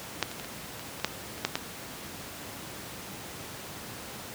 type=clicks; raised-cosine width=0.2 ms; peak=-7 / -21 / -20 / -22 / -23 / -24 / -7 / -26 / -7 / -10 dBFS; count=10; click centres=0.227 / 0.315 / 0.398 / 0.446 / 0.795 / 0.999 / 1.046 / 1.38 / 1.45 / 1.555 s; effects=pink hiss -41 dBFS RMS until 4.34 s + high-pass 100 Hz 12 dB/octave